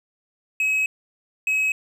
triangle tone pair in turn, 2556 / 2556 Hz, D#7 / D#7, +46 / +46 cents, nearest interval unison, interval 0 cents, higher neither, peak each -17 dBFS, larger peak neither, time 0.6-0.86 / 1.47-1.72 s, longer first, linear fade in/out 2 ms, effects none

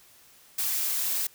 blue noise, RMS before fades -28 dBFS, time 0.58-1.27 s, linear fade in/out 5 ms, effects white hiss -56 dBFS RMS until 1.34 s

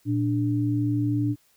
sine tone pair together, 116.54 / 293.7 Hz, A#2 / D4, 0 / 0 cents, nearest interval octave + major third, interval 1600 cents, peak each -24 dBFS, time 0.05-1.36 s, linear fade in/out 50 ms, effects white hiss -63 dBFS RMS until 1.56 s

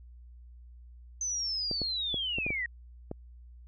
sine linear sweep, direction down, 6200 to 1861 Hz, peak -30 dBFS, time 1.21-2.66 s, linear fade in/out 2 ms
clicks, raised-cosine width 2 ms, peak -22 dBFS, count 7, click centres 1.713 / 1.817 / 2.143 / 2.385 / 2.465 / 2.505 / 3.114 s
effects added 60 Hz sine -48 dBFS peak until 3.67 s

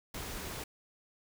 pink noise, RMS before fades -41 dBFS, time 0.14-0.64 s, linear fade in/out 5 ms, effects none

